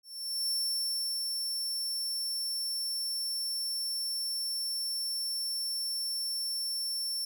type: tone with ADSR envelope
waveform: sawtooth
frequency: 5420 Hz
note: E8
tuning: 47 cents sharp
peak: -26 dBFS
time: 0.03-7.25 s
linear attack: 460 ms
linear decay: 720 ms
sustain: -3 dB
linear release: 4 ms
effects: none